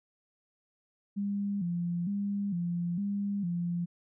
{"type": "tone with vibrato", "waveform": "sine", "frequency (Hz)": 186.8, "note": "F#3", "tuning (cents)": 17, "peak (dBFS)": -29, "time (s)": [1.16, 3.86], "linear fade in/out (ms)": 20, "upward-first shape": "square", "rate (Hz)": 1.1, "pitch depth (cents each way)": 130, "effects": []}